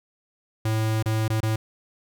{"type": "tone with dropouts", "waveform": "square", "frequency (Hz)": 110, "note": "A2", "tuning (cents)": 0, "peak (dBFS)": -22, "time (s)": [0.65, 1.56], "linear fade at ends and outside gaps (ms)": 5, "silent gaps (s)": [[1.027, 1.058], [1.281, 1.3], [1.405, 1.43]], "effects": []}